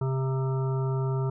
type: harmonic tone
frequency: 132.5 Hz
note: C3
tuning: 22 cents sharp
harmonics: 1 / 3 / 5 / 7 / 9 / 10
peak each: -25 / -33 / -42 / -40 / -45 / -44 dBFS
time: 0.01-1.3 s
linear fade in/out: 5 ms
effects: none